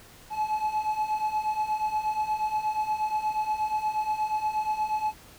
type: beating tone pair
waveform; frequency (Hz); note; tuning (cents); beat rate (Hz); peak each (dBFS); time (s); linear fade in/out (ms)
triangle; 852 / 860.4; G#5 / A5; +44 / -39; 8.4; -29 / -25; 0.3-5.14; 50
effects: pink hiss -51 dBFS RMS until 5.38 s